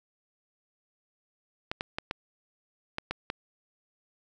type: clicks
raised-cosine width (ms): 0.3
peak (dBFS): -15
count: 7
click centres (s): 1.715 / 1.809 / 1.985 / 2.111 / 2.984 / 3.11 / 3.301
effects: none